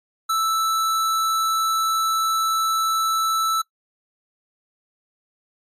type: tone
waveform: square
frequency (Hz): 1318.5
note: E6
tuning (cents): 0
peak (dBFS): -19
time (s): 0.29-3.62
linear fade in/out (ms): 10
effects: noise-tail reverb RT60 0.1 s tail -21 dB re dry + MP3 64 kbps